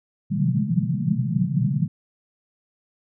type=band-pass noise; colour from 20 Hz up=white; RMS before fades=-22 dBFS; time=0.3-1.88 s; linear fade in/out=20 ms; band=120 to 210 Hz; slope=96 dB/octave; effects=none